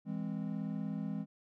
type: chord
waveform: triangle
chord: E augmented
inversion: none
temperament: equal with one note detuned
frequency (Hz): 164.81 / 205.4 / 261.6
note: E3 / G#3 / B#3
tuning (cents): 0 / -19 / 0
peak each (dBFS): -38 / -36 / -40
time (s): 0.05-1.26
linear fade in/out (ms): 50
effects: none